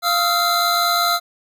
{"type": "tone cluster", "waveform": "square", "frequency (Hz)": [697, 1274, 1374, 4057], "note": ["F5", "D#6", "F6", "B7"], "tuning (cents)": [-4, 41, -29, 46], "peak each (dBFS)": -22, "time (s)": [0.02, 1.2], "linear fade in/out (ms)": 50, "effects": []}